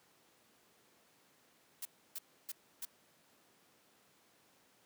blue noise bursts, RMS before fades -42 dBFS, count 4, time 1.82-2.852 s, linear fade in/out 5 ms, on 33 ms, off 300 ms, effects pink hiss -68 dBFS RMS until 4.85 s + high-pass 200 Hz 12 dB/octave

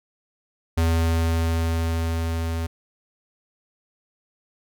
square tone with level ramp, 82.41 Hz, E2, in tune, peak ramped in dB -18 to -25 dBFS, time 0.77-2.67 s, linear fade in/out 10 ms, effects none

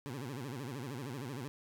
20% pulse tone with vibrato, 130.81 Hz, C3, in tune, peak -35 dBFS, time 0.06-1.48 s, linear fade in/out 0 ms, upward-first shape sine, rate 13 Hz, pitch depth 210 cents each way, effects none

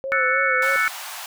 sine tone with vibrato, 529 Hz, C5, 19 cents sharp, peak -25 dBFS, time 0.04-0.76 s, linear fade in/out 0 ms, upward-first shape sine, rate 3.3 Hz, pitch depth 57 cents each way
sine chord, F# minor seventh, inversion third, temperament equal, 1318.5 / 1480 / 1760 / 2217 Hz, E6 / F#6 / A6 / C#7, 0 / 0 / 0 / 0 cents, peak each -24 / -22 / -25 / -22 dBFS, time 0.12-0.88 s, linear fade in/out 0 ms
pink high-pass noise, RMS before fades -34 dBFS, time 0.62-1.26 s, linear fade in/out 2 ms, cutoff 680 Hz, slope 48 dB/octave
effects none

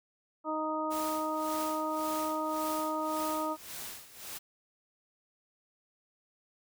harmonic tone, 311.1 Hz, D#4, in tune, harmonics 1 / 2 / 3 / 4, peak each -36 / -36 / -36 / -36 dBFS, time 0.44-3.57 s, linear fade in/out 50 ms
white noise with tremolo, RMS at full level -41 dBFS, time 0.9-4.39 s, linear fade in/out 20 ms, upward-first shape sine, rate 1.8 Hz, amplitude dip 80%
effects none

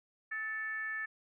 sine tone with frequency modulation, 1760 Hz, A6, in tune, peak -35 dBFS, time 0.31-1.06 s, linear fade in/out 10 ms, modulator 466 Hz, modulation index 0.52, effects none

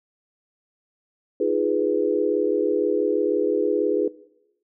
sine chord, F half-diminished seventh, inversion third, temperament equal, 311.1 / 349.2 / 415.3 / 493.9 Hz, Eb4 / F4 / Ab4 / Cb5, 0 / 0 / 0 / 0 cents, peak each -27 / -26 / -22 / -24 dBFS, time 1.4-4.08 s, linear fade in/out 5 ms, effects noise-tail reverb RT60 0.9 s tail -20 dB re dry

